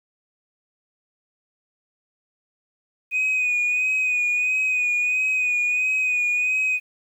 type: tone with vibrato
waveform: sine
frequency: 2489 Hz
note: D#7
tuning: in tune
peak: -17 dBFS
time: 3.11-6.8 s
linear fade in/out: 50 ms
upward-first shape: sine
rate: 1.5 Hz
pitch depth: 33 cents each way
effects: tanh soft clip ceiling -17 dBFS + 9-bit